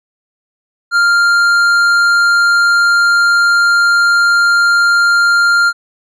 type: tone with tanh clipping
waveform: sine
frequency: 1396.9 Hz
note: F6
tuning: in tune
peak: -9 dBFS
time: 0.91-5.73 s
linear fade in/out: 50 ms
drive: 10 dB
effects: none